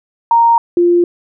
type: tone pair in turn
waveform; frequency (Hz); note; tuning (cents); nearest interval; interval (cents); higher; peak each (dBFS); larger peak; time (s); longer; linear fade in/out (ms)
sine; 930 / 348.4; A#5 / F4; -4 / -4; octave + perfect fourth; 1700; first; -6 / -7; first; 0.31-0.58 / 0.77-1.04; neither; 2
effects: none